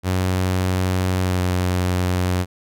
sawtooth tone with pitch glide, 92.5 to 90.75 Hz, F#2 to F#2, 0 to -33 cents, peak -14 dBFS, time 0.03-2.46 s, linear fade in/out 50 ms, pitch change -33 cents, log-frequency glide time 1.21-1.43 s, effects none

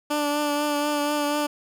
15% pulse tone with vibrato, 293.7 Hz, D4, in tune, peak -16 dBFS, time 0.1-1.47 s, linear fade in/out 10 ms, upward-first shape triangle, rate 4.1 Hz, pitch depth 25 cents each way, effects none

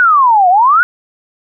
sine exponential two-way sweep, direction down then up, 1504 to 698.5 to 1504 Hz, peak -5 dBFS, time 0-0.83 s, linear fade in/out 0 ms, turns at 0.49 s, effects none

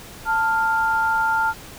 sine tone pair together, 888.1 / 1396.9 Hz, A5 / F6, +16 / 0 cents, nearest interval minor sixth, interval 784 cents, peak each -20 / -20 dBFS, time 0.25-1.54 s, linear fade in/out 50 ms, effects pink hiss -40 dBFS RMS until 1.78 s

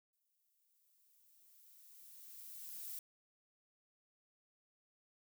violet noise with exponential growth, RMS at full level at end -45 dBFS, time 0.13-2.99 s, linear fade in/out 2 ms, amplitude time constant 620 ms, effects none

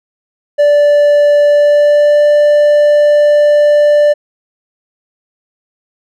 triangle tone with pitch glide, 584 to 589.8 Hz, D5 to D5, -10 to +7 cents, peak -3 dBFS, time 0.58-4.14 s, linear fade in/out 20 ms, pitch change +17 cents, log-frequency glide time 1.45-2.25 s, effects none

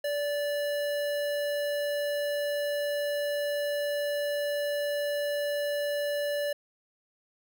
square tone with notch filter, 581 Hz, D5, 19 cents flat, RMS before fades -30 dBFS, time 0.04-6.53 s, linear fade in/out 5 ms, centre 7200 Hz, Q 1.9, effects none

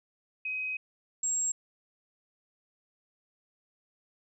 sine tone pair in turn, 2524 / 7563 Hz, D#7 / A#8, +24 / +24 cents, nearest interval octave + perfect fifth, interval 1900 cents, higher second, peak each -31 / -27 dBFS, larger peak second, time 0.45-0.77 / 1.23-1.52 s, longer first, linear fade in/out 5 ms, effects none

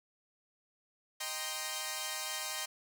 5% pulse chord, C minor seventh, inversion first, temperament equal with one note detuned, 622.3 / 784 / 935.6 / 1046.5 Hz, Eb5 / G5 / Bb5 / C6, 0 / 0 / +6 / 0 cents, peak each -31 / -30 / -32 / -29 dBFS, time 1.2-2.66 s, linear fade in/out 10 ms, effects none

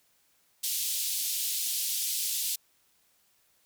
white band-pass noise, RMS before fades -31 dBFS, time 0.63-2.56 s, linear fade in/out 10 ms, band 3100 to 16000 Hz, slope 24 dB/octave, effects white hiss -68 dBFS RMS until 3.65 s

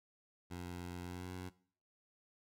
15% pulse tone with pitch glide, 88.4 to 91.25 Hz, F2 to F#2, +22 to -24 cents, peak -37 dBFS, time 0.5-1.5 s, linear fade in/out 20 ms, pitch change +54 cents, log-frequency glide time 1.03-1.31 s, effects noise-tail reverb RT60 0.5 s tail -19 dB re dry

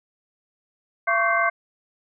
sine tone cluster, 679 / 1090 / 1136 / 1552 / 2089 Hz, F5 / C#6 / C#6 / G6 / C7, -49 / -29 / +42 / -18 / -3 cents, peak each -24 / -28 / -24 / -23 / -25 dBFS, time 1.07-1.5 s, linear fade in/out 10 ms, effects none

